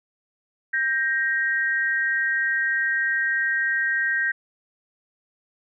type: tone pair together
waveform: sine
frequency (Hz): 1580 / 1876.8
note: G6 / A#6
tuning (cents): +13 / +11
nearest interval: minor third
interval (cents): 298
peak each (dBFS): -23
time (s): 0.73-4.32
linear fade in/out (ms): 10
effects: none